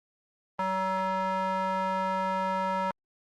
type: tone with band-pass filter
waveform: square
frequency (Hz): 189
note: F#3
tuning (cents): +37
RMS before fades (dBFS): -29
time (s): 0.59-2.91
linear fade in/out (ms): 2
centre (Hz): 1000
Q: 2.3
effects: Opus 24 kbps